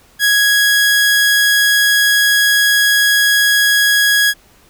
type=tone; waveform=sawtooth; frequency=1661.2 Hz; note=G#6; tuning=in tune; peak=-6 dBFS; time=0.19-4.34 s; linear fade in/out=50 ms; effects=pink hiss -49 dBFS RMS until 4.69 s